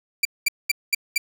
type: tone bursts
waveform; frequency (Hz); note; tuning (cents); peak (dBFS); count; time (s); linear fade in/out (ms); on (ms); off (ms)
sawtooth; 2349; D7; 0; -13; 5; 0.23-1.18; 5; 22; 210
effects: none